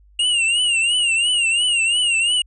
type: tone with vibrato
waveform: square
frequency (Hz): 2817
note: F7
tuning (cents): +14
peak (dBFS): -16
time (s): 0.19-2.42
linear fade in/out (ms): 5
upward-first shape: triangle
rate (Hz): 2.9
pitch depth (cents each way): 120
effects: added 50 Hz sine -48 dBFS peak until 2.46 s + resampled to 24000 Hz